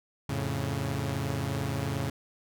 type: chord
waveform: sawtooth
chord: F augmented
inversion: none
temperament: equal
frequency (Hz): 87.31 / 110 / 138.59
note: F2 / A2 / C#3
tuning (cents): 0 / 0 / 0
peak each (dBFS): -32 / -30 / -28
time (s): 0.29-2.1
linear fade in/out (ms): 5
effects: none